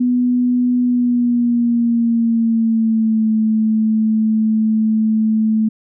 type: tone with pitch glide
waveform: sine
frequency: 246.9 to 218.7 Hz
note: B3 to A3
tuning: 0 to -10 cents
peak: -12 dBFS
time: 0-5.69 s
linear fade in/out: 10 ms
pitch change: -210 cents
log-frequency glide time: 0.8-3.3 s
effects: none